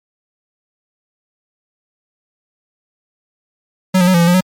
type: tone with pitch steps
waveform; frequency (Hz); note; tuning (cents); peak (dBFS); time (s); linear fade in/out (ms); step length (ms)
square; 186.6 / 177.8 / 186 / 171.1 / 170.1 / 176.7 / 185.2; F#3 / F3 / F#3 / F3 / F3 / F3 / F#3; +15 / +31 / +9 / -35 / -45 / +21 / +2; -9; 3.94-4.409; 10; 67
effects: MP3 64 kbps